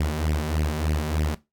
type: tone with flanger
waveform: sawtooth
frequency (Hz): 76.6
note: D#2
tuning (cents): -27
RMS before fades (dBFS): -25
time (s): 0-1.35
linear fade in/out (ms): 5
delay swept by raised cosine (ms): 0.37 to 5.27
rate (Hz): 3.3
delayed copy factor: +0.85
effects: noise-tail reverb RT60 0.2 s tail -17 dB re dry